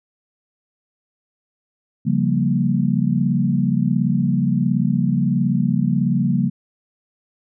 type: chord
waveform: sine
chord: G half-diminished seventh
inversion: second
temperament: equal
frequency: 138.59 / 174.61 / 196 / 233.1 Hz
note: Db3 / F3 / G3 / Bb3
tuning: 0 / 0 / 0 / 0 cents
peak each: -21 dBFS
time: 2.05-6.5 s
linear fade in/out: 20 ms
effects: none